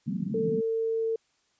pink band-pass noise, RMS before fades -31 dBFS, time 0.06-0.61 s, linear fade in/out 20 ms, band 160 to 240 Hz, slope 48 dB/octave
sine tone with pitch glide, 446.6 to 450.5 Hz, A4 to A4, +26 to +41 cents, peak -25 dBFS, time 0.34-1.16 s, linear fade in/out 5 ms, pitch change +15 cents, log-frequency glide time 0.56-0.63 s
effects white hiss -70 dBFS RMS until 1.59 s + resampled to 16000 Hz

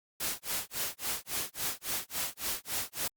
white noise with tremolo, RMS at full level -32 dBFS, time 0.2-3.08 s, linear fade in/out 5 ms, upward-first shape sine, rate 3.6 Hz, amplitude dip 100%, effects Opus 48 kbps

